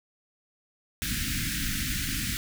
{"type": "band-stop noise", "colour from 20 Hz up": "pink", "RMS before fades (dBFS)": -30, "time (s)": [1.02, 2.37], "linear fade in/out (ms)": 0, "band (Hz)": [290, 1500], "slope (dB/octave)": 48, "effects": []}